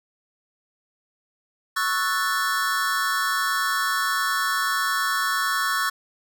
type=chord; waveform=square; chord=F# minor seventh; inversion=second; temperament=equal; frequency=1108.7 / 1318.5 / 1480 / 1760 Hz; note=C#6 / E6 / F#6 / A6; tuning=0 / 0 / 0 / 0 cents; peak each=-27 / -29 / -28 / -28 dBFS; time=1.76-5.9 s; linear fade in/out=10 ms; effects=none